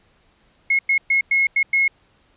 sine tone bursts at uneven times, 2169 Hz, C#7, 38 cents flat, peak -14 dBFS, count 6, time 0.7-0.79 / 0.89-0.98 / 1.1-1.21 / 1.31-1.47 / 1.56-1.63 / 1.73-1.88 s, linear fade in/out 5 ms, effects pink hiss -59 dBFS RMS until 2.36 s + resampled to 8000 Hz

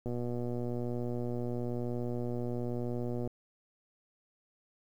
click train, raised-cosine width 2 ms, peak -24 dBFS, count 390, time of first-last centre 0.06-3.275 s, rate 121 Hz, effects 10-bit

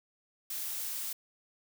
blue noise, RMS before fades -37 dBFS, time 0.5-1.13 s, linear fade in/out 5 ms, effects none

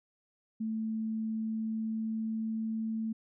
sine tone with pitch glide, 220.7 to 222.1 Hz, A3 to A3, +5 to +16 cents, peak -31 dBFS, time 0.6-3.13 s, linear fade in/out 10 ms, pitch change +11 cents, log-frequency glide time 1.29-2.97 s, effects none

